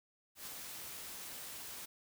white noise with ADSR envelope, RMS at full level -45 dBFS, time 0.35-1.86 s, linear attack 110 ms, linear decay 23 ms, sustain -2 dB, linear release 12 ms, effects none

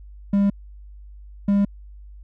triangle tone pair in turn, 200.1 / 200.9 Hz, G3 / G3, +36 / +43 cents, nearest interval unison, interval 7 cents, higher second, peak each -13 dBFS, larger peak neither, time 0.33-0.5 / 1.48-1.65 s, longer neither, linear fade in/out 5 ms, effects added 50 Hz sine -39 dBFS peak until 2.23 s

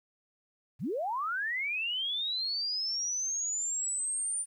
sine linear sweep, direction up, 87.31 to 9270 Hz, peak -30 dBFS, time 0.79-4.46 s, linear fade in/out 50 ms, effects 11-bit

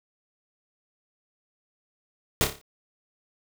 pink noise with echo, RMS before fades -21 dBFS, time 2.41-2.44 s, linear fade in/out 0 ms, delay 29 ms, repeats 6, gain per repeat -6 dB, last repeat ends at 2.614 s, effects none

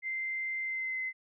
sine tone with pitch glide, 2083 to 2052 Hz, C7 to C7, -8 to -34 cents, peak -32 dBFS, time 0.02-1.13 s, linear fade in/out 50 ms, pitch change -26 cents, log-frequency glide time 0.63-0.99 s, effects none

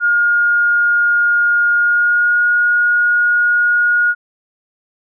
sine tone with pitch glide, 1423 to 1439.5 Hz, F6 to F#6, +32 to -48 cents, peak -10 dBFS, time 0-4.15 s, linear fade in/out 50 ms, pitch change +20 cents, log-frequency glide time 1.75-2.44 s, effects none

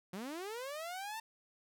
sawtooth linear sweep, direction up, 172.9 to 909 Hz, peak -37 dBFS, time 0.13-1.2 s, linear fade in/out 5 ms, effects none

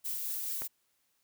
violet noise with tremolo, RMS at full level -35 dBFS, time 0.04-0.68 s, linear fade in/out 20 ms, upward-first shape triangle, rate 4.7 Hz, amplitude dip 25%
click, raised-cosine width 0.5 ms, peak -26 dBFS, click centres 0.62 s
effects white hiss -75 dBFS RMS until 1.23 s

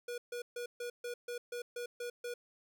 square tone bursts, 483 Hz, B4, 39 cents flat, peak -39 dBFS, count 10, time 0.08-2.34 s, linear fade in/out 5 ms, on 100 ms, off 140 ms, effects none

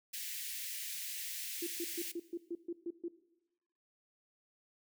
white high-pass noise, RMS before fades -42 dBFS, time 0.13-2.12 s, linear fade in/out 10 ms, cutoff 1800 Hz, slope 48 dB/octave
sine tone bursts, 341.7 Hz, F4, 38 cents flat, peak -36 dBFS, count 9, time 1.62-3.083 s, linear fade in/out 5 ms, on 47 ms, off 130 ms
effects noise-tail reverb RT60 1.0 s tail -18 dB re dry

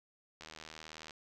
click train, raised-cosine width 0.2 ms, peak -30 dBFS, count 56, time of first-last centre 0.41-1.108 s, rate 78.8 Hz, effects none

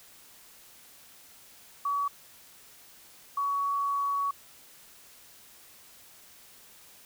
sine tone pair in turn, 1135 / 1124.6 Hz, C#6 / C#6, +41 / +25 cents, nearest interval unison, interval 16 cents, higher first, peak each -26 dBFS, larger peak neither, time 1.85-2.08 / 3.37-4.31 s, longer second, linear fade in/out 5 ms, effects white hiss -54 dBFS RMS until 7.05 s

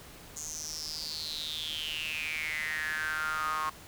sawtooth tone with high-pass filter sweep, 155.3 Hz, D#3, 3 cents flat, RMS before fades -35 dBFS, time 0.36-3.7 s, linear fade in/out 10 ms, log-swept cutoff 6800 to 1100 Hz, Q 9.6, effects pink hiss -50 dBFS RMS until 3.87 s

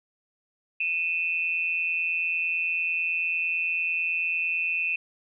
sine tone pair together, 2489 / 2658 Hz, D#7 / E7, 0 / +14 cents, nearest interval minor second, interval 114 cents, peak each -27 dBFS, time 0.8-4.96 s, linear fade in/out 5 ms, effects none

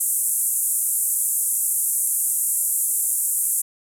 pink band-pass noise, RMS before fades -22 dBFS, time 0-3.62 s, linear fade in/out 10 ms, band 8000 to 13000 Hz, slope 48 dB/octave, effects none

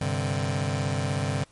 sawtooth chord, G suspended fourth, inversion none, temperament just, 98 / 130.67 / 147 Hz, G2 / C3 / D3, 0 / -2 / +2 cents, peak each -25 dBFS, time 0.01-1.44 s, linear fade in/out 5 ms, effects pink hiss -59 dBFS RMS until 1.51 s + MP3 48 kbps

